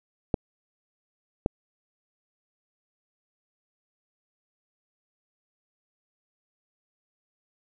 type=clicks; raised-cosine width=2 ms; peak=-9 dBFS; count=2; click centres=0.342 / 1.461 s; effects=none